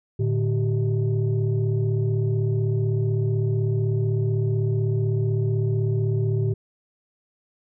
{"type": "tone cluster", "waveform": "sine", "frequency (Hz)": [111.6, 147.5, 386.6], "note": ["A2", "D3", "G4"], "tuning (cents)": [25, 8, -24], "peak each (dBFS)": [-20, -25, -27], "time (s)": [0.19, 6.54], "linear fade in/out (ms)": 10, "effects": ["tanh soft clip ceiling -14 dBFS"]}